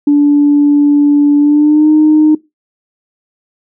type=tone with pitch glide; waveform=sine; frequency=290 to 307.2 Hz; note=D4 to D#4; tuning=-22 to -22 cents; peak=-3 dBFS; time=0.07-2.35 s; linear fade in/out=5 ms; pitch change=+100 cents; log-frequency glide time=1.38-1.89 s; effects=noise-tail reverb RT60 0.2 s tail -20 dB re dry + tanh soft clip ceiling 0 dBFS